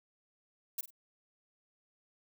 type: noise with echo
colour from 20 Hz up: violet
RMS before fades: -35 dBFS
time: 0.78-0.81 s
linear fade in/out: 5 ms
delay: 48 ms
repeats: 2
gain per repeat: -12 dB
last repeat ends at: 0.906 s
effects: none